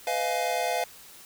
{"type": "chord", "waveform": "square", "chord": "F half-diminished seventh", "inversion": "second", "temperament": "just", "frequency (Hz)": [502.9, 628.6, 698.5, 838.1], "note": ["Cb5", "Eb5", "F5", "Ab5"], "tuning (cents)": [31, 18, 0, 16], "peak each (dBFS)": [-33, -34, -29, -34], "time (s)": [0.07, 0.84], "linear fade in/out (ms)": 2, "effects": ["white hiss -49 dBFS RMS until 1.25 s"]}